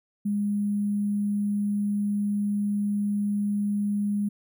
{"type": "tone with sample-and-hold", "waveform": "sine", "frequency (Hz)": 204.7, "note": "G#3", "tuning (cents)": -25, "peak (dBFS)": -23, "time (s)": [0.25, 4.29], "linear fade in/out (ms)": 10, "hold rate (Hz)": 11025, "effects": []}